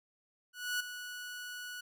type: tone with ADSR envelope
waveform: sawtooth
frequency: 1471 Hz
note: F#6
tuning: 11 cents flat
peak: -27 dBFS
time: 0.53-1.81 s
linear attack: 270 ms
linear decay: 9 ms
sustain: -11 dB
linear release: 8 ms
effects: none